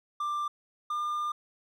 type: tone pair in turn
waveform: triangle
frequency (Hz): 1184 / 1202.6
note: D6 / D6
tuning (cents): +14 / +41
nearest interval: unison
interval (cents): 27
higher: second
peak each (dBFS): -27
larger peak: neither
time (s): 0.2-0.48 / 0.9-1.32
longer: second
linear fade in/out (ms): 5
effects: none